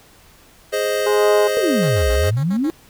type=chord; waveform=square; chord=Ab major; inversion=none; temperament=equal; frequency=415.3 / 523.3 / 622.3 Hz; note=Ab4 / C5 / Eb5; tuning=0 / 0 / 0 cents; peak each=-23 dBFS; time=0.72-2.31 s; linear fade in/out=20 ms
type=harmonic tone; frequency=208.1 Hz; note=G#3; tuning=4 cents sharp; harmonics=2 / 3 / 4 / 5 / 6 / 7; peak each=-18 / -21 / -25 / -25 / -34 / -33 dBFS; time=1.06-1.48 s; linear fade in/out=10 ms
type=exponential two-way sweep; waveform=sine; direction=down then up; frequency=493.3 to 57 to 338.3 Hz; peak=-16 dBFS; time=1.57-2.7 s; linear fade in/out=0 ms; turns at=2.11 s
type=tone bursts; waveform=10% pulse; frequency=272 Hz; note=C#4; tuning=33 cents flat; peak=-25 dBFS; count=7; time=1.82-2.709 s; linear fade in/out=10 ms; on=73 ms; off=63 ms
effects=pink hiss -49 dBFS RMS until 2.89 s